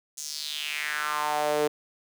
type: tone with high-pass filter sweep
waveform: sawtooth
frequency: 150 Hz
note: D3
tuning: 37 cents sharp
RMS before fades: -29 dBFS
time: 0.17-1.68 s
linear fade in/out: 10 ms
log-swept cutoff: 6800 to 420 Hz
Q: 3.8
effects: none